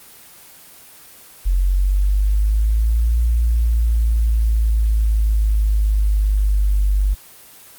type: exponential two-way sweep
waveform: sine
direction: up then down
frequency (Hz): 44.49 to 58.27 to 49.02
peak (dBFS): -13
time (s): 1.45-7.15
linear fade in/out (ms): 20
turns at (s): 3.21
effects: white hiss -43 dBFS RMS until 7.78 s + Opus 24 kbps